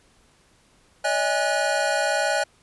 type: tone cluster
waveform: square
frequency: 574 / 635 / 819 / 1469 Hz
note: D5 / D#5 / G#5 / F#6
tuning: -40 / +35 / -24 / -13 cents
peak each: -27 dBFS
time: 1.04-2.44 s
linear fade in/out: 10 ms
effects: pink hiss -59 dBFS RMS until 2.62 s + resampled to 24000 Hz